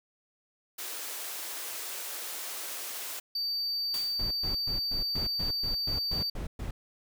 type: high-pass noise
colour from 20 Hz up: white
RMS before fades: -38 dBFS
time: 0.78-3.2 s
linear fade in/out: 10 ms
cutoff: 330 Hz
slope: 24 dB/octave
type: tone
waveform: triangle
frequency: 4616 Hz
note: D8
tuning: 31 cents flat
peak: -28 dBFS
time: 3.35-6.3 s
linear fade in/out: 5 ms
type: noise with exponential decay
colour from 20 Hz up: white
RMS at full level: -38 dBFS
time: 3.94-4.4 s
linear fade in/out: 0 ms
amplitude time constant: 100 ms
type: noise bursts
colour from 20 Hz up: brown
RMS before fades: -35 dBFS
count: 11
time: 4.19-6.71 s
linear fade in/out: 5 ms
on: 120 ms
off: 120 ms
effects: none